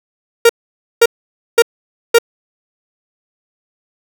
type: tone bursts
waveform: 45% pulse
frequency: 466.3 Hz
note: A#4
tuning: 1 cent sharp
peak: -4 dBFS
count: 4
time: 0.45-2.186 s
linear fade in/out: 5 ms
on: 44 ms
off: 520 ms
effects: none